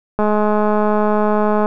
click train, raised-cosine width 1 ms, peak -4 dBFS, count 311, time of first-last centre 0.19-1.659 s, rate 211 Hz, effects none

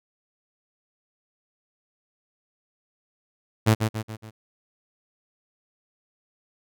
sawtooth tone with echo, 110 Hz, A2, in tune, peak -11 dBFS, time 3.66-3.75 s, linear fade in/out 20 ms, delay 140 ms, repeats 4, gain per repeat -6 dB, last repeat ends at 4.31 s, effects none

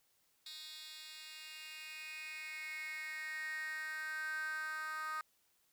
10% pulse tone with high-pass filter sweep, 311.1 Hz, D#4, in tune, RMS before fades -44 dBFS, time 0.46-5.21 s, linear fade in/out 2 ms, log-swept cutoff 3600 to 1300 Hz, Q 7.4, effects white hiss -75 dBFS RMS until 5.72 s

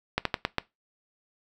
slowing click train, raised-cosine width 0.3 ms, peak -8 dBFS, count 5, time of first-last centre 0.18-0.583 s, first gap 73 ms, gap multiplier 1.22, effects noise-tail reverb RT60 0.2 s tail -20 dB re dry

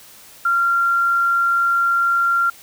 sine tone, 1381 Hz, F6, 20 cents flat, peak -14 dBFS, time 0.45-2.5 s, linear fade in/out 5 ms, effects white hiss -44 dBFS RMS until 2.62 s

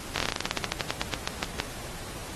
slowing click train, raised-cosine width 0.2 ms, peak -8 dBFS, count 21, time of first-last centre 0.16-1.601 s, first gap 20 ms, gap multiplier 1.12, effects pink hiss -40 dBFS RMS until 2.35 s + AAC 32 kbps

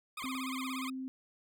20% pulse tone with vibrato, 1139 Hz, C#6, 47 cents sharp, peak -34 dBFS, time 0.17-0.9 s, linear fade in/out 5 ms, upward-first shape sine, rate 17 Hz, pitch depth 180 cents each way
clicks, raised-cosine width 0.5 ms, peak -37 dBFS, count 3, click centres 0.223 / 0.254 / 0.352 s
sine tone, 261.5 Hz, C4, 1 cent flat, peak -37 dBFS, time 0.24-1.08 s, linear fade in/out 0 ms
effects none

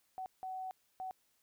sine tone bursts at uneven times, 751 Hz, F#5, 26 cents sharp, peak -39 dBFS, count 3, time 0.18-0.26 / 0.43-0.71 / 1-1.11 s, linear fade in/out 0 ms, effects white hiss -75 dBFS RMS until 1.42 s

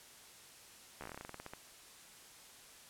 slowing click train, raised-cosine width 0.5 ms, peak -30 dBFS, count 16, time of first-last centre 1.01-1.535 s, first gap 13 ms, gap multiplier 1.13, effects white hiss -57 dBFS RMS until 2.89 s + low-pass 11000 Hz 12 dB/octave

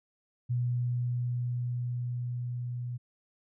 sine tone with level ramp, 122.3 Hz, B2, 16 cents flat, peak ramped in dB -26 to -33 dBFS, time 0.49-2.98 s, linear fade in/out 20 ms, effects none

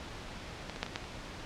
clicks, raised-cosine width 0.2 ms, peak -21 / -24 / -13 / -22 / -15 / -29 dBFS, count 6, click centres 0.697 / 0.761 / 0.83 / 0.864 / 0.959 / 1.042 s, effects pink hiss -44 dBFS RMS until 1.45 s + low-pass 5000 Hz 12 dB/octave

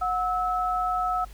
sine tone pair together, 730 / 1300.7 Hz, F#5 / E6, -24 / -24 cents, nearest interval minor seventh, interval 1000 cents, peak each -26 dBFS, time 0.01-1.25 s, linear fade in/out 10 ms, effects added 50 Hz sine -41 dBFS peak until 1.33 s + pink hiss -53 dBFS RMS until 1.33 s

